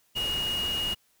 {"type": "tone in noise", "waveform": "sine", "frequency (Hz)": 2872, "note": "F7", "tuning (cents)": 48, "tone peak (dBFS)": -27, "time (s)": [0.15, 0.95], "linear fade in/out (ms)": 20, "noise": "pink", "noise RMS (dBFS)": -37, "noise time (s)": [0.15, 0.95], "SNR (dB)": 7, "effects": ["white hiss -67 dBFS RMS until 1.2 s"]}